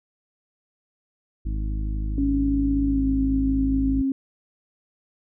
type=harmonic tone; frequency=52.3 Hz; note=G#1; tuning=13 cents sharp; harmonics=1 / 2 / 3 / 4 / 5 / 6; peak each=-24 / -35 / -40 / -39 / -42 / -40 dBFS; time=1.45-4.02 s; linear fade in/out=10 ms
type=tone with pitch glide; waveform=sine; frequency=278.1 to 269.1 Hz; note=C#4 to C4; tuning=+6 to +49 cents; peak=-20 dBFS; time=2.18-4.12 s; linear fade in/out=2 ms; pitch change=-57 cents; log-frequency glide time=2.87-3.04 s
effects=none